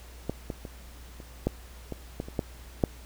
clicks, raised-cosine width 2 ms, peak -15 / -19 / -25 / -30 / -11 / -21 / -18 / -27 / -13 / -8 dBFS, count 10, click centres 0.296 / 0.502 / 0.652 / 1.202 / 1.47 / 1.923 / 2.201 / 2.285 / 2.392 / 2.838 s, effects added 60 Hz sine -45 dBFS peak until 3.05 s + pink hiss -52 dBFS RMS until 3.05 s

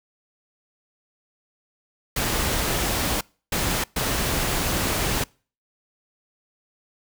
pink noise bursts at uneven times, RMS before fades -24 dBFS, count 3, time 2.16-3.21 / 3.52-3.84 / 3.96-5.24 s, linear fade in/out 5 ms, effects noise-tail reverb RT60 0.4 s tail -26 dB re dry

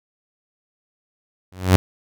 sawtooth tone with exponential growth, 92.4 Hz, F#2, 2 cents flat, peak -3 dBFS, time 1.52-1.76 s, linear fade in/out 0 ms, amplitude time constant 52 ms, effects none

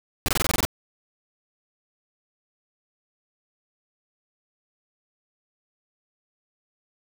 pink noise bursts, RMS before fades -22 dBFS, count 9, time 0.26-0.651 s, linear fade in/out 0 ms, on 23 ms, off 23 ms, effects none

